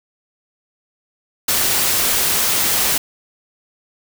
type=noise; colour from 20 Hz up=white; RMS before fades=-17 dBFS; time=1.48-2.98 s; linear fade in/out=5 ms; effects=none